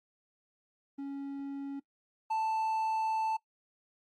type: tone pair in turn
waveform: triangle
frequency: 277.9 / 882.3 Hz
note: C#4 / A5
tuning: +4 / +5 cents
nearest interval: octave + minor sixth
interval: 2001 cents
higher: second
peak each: -34 / -27 dBFS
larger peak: second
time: 0.98-1.8 / 2.3-3.37 s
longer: second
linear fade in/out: 10 ms
effects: noise-tail reverb RT60 0.1 s tail -20 dB re dry + Opus 32 kbps